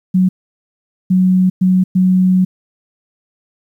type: tone bursts at uneven times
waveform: sine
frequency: 185 Hz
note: F#3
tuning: in tune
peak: -8 dBFS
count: 4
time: 0.14-0.29 / 1.1-1.5 / 1.61-1.84 / 1.95-2.45 s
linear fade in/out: 10 ms
effects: 8-bit